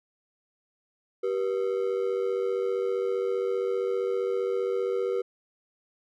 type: ring-modulated tone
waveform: triangle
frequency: 434.8 Hz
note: A4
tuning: 21 cents flat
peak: -20 dBFS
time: 1.23-5.22 s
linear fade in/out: 10 ms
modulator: 47.6 Hz
effects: none